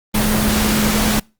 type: tone in noise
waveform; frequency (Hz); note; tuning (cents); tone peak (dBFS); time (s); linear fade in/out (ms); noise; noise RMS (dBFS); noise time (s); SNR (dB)
sine; 213.3; G#3; +46; -17; 0.14-1.2; 10; pink; -18; 0.14-1.2; -2
effects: noise-tail reverb RT60 0.3 s tail -26 dB re dry + Opus 32 kbps